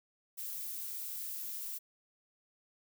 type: noise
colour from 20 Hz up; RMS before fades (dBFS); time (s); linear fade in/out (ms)
violet; -41; 0.37-1.79; 20
effects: none